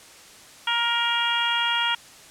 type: harmonic tone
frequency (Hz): 470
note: A#4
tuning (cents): +14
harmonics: 2 / 3 / 4 / 5 / 6 / 7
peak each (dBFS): -27 / -27 / -31 / -32 / -28 / -26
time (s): 0.67-1.95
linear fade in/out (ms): 5
effects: white hiss -47 dBFS RMS until 2.3 s + low-pass 9000 Hz 12 dB/octave